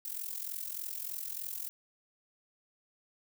violet noise with amplitude modulation, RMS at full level -36 dBFS, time 0.05-1.69 s, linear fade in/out 0 ms, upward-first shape sine, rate 43.3 Hz, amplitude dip 80%, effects none

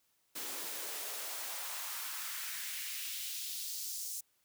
white noise with high-pass filter sweep, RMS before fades -41 dBFS, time 0.35-4.21 s, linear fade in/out 10 ms, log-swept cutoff 260 to 6700 Hz, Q 1.5, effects white hiss -75 dBFS RMS until 4.44 s

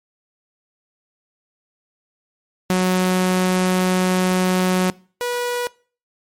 sawtooth tone pair in turn, 184 / 486.8 Hz, F#3 / B4, -9 / -25 cents, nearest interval octave + perfect fourth, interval 1684 cents, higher second, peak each -11 / -17 dBFS, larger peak first, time 2.7-4.9 / 5.21-5.67 s, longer first, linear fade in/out 0 ms, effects noise-tail reverb RT60 0.4 s tail -22 dB re dry + MP3 64 kbps

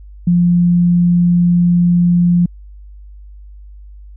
sine tone, 174.7 Hz, F3, 1 cent sharp, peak -8 dBFS, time 0.27-2.46 s, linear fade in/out 5 ms, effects added 50 Hz sine -33 dBFS peak until 4.16 s

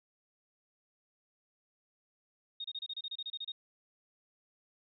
sine tone bursts, 3714 Hz, A#7, 7 cents flat, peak -37 dBFS, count 13, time 2.6-3.52 s, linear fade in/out 5 ms, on 44 ms, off 29 ms, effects none

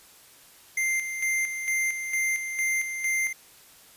square tone with tremolo, 2093 Hz, C7, in tune, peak -24 dBFS, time 0.77-3.33 s, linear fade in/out 5 ms, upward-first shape square, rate 2.2 Hz, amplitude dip 55%, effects white hiss -53 dBFS RMS until 3.96 s + resampled to 32000 Hz

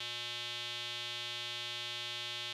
square tone with band-pass filter, 120 Hz, B2, 49 cents flat, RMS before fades -41 dBFS, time 0-2.53 s, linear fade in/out 5 ms, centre 3400 Hz, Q 3.9, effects none

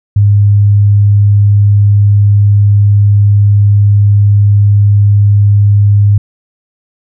sine tone, 102.2 Hz, G#2, 27 cents flat, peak -3 dBFS, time 0.16-6.18 s, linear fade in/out 5 ms, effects none

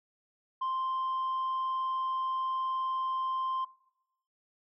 sine tone, 1046.5 Hz, C6, in tune, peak -27 dBFS, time 0.61-3.65 s, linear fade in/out 10 ms, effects noise-tail reverb RT60 0.8 s tail -21 dB re dry + tanh soft clip ceiling -28 dBFS

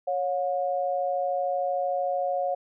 sine tone pair together, 553.2 / 720 Hz, C#5 / F#5, -4 / -47 cents, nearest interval perfect fourth, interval 457 cents, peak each -27 dBFS, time 0.07-2.55 s, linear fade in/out 10 ms, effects none

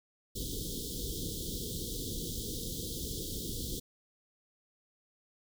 pink band-stop noise, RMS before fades -38 dBFS, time 0.35-3.8 s, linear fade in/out 10 ms, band 500 to 3200 Hz, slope 96 dB/octave, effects none

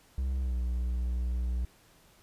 triangle tone with pitch glide, 65.41 to 61.03 Hz, C2 to B1, 0 to -20 cents, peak -26 dBFS, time 0.18-1.65 s, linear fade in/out 0 ms, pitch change -120 cents, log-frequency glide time 0.4-0.56 s, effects pink hiss -61 dBFS RMS until 2.22 s + resampled to 32000 Hz

